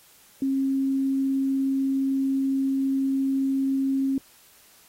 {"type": "tone", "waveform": "sine", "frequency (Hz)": 270, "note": "C#4", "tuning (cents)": -45, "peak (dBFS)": -21, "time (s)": [0.42, 4.18], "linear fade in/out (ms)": 2, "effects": ["white hiss -55 dBFS RMS until 4.88 s", "AAC 48 kbps"]}